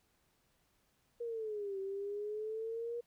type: exponential two-way sweep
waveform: sine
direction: down then up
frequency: 477.9 to 384.7 to 477.9 Hz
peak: -37 dBFS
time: 1.2-3.01 s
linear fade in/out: 10 ms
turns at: 1.79 s
effects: pink hiss -75 dBFS RMS until 3.06 s